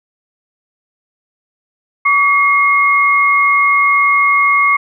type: tone pair together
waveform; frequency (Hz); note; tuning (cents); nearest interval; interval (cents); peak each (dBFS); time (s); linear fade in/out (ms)
sine; 1139 / 2151; C#6 / C7; +47 / +47; major seventh; 1100; -11; 2.05-4.77; 10
effects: none